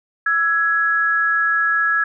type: tone pair together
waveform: sine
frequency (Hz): 1327.9 / 1673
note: E6 / G#6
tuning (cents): +12 / +12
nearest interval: major third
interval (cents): 400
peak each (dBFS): -20 / -16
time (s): 0.26-2.04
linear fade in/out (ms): 5
effects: none